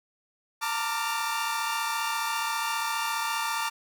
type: chord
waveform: sawtooth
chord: Bb major seventh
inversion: third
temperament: equal with one note detuned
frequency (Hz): 897.5 / 932.3 / 1174.7 / 1396.9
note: A5 / Bb5 / D6 / F6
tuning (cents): +34 / 0 / 0 / 0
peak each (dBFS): -28 / -32 / -28 / -31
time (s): 0.61-3.7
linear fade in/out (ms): 20
effects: none